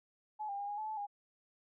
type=tone with pitch steps; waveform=sine; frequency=853 / 800 / 809 / 823 / 863 / 868 / 815 Hz; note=G#5 / G5 / G#5 / G#5 / A5 / A5 / G#5; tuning=+46 / +35 / -46 / -16 / -34 / -24 / -33 cents; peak=-37 dBFS; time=0.39-1.069 s; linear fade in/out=20 ms; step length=97 ms; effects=none